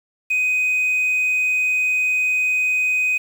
sine tone, 2505 Hz, D#7, 11 cents sharp, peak -14 dBFS, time 0.3-3.18 s, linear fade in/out 10 ms, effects tanh soft clip ceiling -15 dBFS + 7-bit

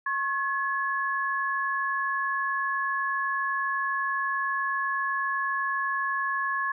sine tone pair together, 1088.1 / 1700 Hz, C#6 / G#6, -33 / +40 cents, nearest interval minor sixth, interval 773 cents, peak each -28 dBFS, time 0.06-6.72 s, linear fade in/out 5 ms, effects none

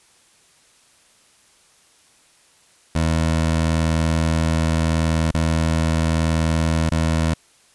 20% pulse tone with dropouts, 80.8 Hz, E2, 34 cents flat, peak -12 dBFS, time 2.95-7.34 s, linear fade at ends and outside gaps 5 ms, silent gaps 5.314-5.342 / 6.895-6.915 s, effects white hiss -55 dBFS RMS until 7.74 s + resampled to 24000 Hz

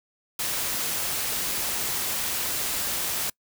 white noise, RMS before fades -28 dBFS, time 0.39-3.3 s, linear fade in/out 5 ms, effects noise-tail reverb RT60 0.1 s tail -25 dB re dry

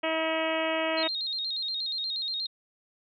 harmonic tone, 320.9 Hz, E4, 46 cents flat, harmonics 1 / 2 / 3 / 4 / 5 / 6 / 7 / 8 / 9 / 10, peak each -34 / -29 / -36 / -37 / -41 / -37 / -37 / -37 / -37 / -42 dBFS, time 0.03-1.08 s, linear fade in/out 10 ms
sine tone with vibrato, 3951 Hz, B7, in tune, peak -29 dBFS, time 0.97-2.47 s, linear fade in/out 10 ms, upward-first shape square, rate 8.4 Hz, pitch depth 95 cents each way
effects none

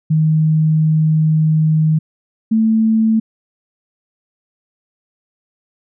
sine tone pair in turn, 156.6 / 221.5 Hz, D#3 / A3, +11 / +12 cents, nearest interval tritone, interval 601 cents, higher second, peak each -10 dBFS, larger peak neither, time 0.1-1.99 / 2.51-3.2 s, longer first, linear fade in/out 10 ms, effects none

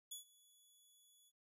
10% pulse tone with ADSR envelope, 3403 Hz, G#7, 41 cents sharp, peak -37 dBFS, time 0.11-1.32 s, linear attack 9 ms, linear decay 120 ms, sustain -23 dB, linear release 43 ms, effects resampled to 32000 Hz

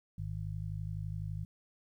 harmonic tone, 51.91 Hz, G#1, in tune, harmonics 1 / 2 / 3, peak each -43 / -38 / -41 dBFS, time 0.18-1.45 s, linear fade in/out 5 ms, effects 12-bit

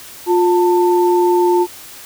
sine tone pair together, 354 / 892 Hz, F4 / A5, +23 / +23 cents, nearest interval octave + major third, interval 1600 cents, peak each -11 / -16 dBFS, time 0.26-1.67 s, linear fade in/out 50 ms, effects white hiss -36 dBFS RMS until 2.05 s

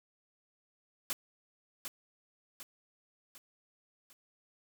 white noise with echo, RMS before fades -35 dBFS, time 1.1-1.13 s, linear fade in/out 0 ms, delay 750 ms, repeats 4, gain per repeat -6 dB, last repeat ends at 4.13 s, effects none

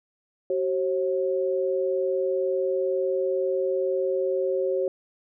sine tone pair together, 378.9 / 539 Hz, F#4 / C#5, +41 / -49 cents, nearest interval tritone, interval 610 cents, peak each -25 dBFS, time 0.5-4.88 s, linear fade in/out 2 ms, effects none

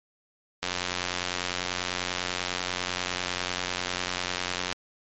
click train, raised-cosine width 0.2 ms, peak -10 dBFS, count 370, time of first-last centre 0.63-4.725 s, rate 90.1 Hz, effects MP3 32 kbps

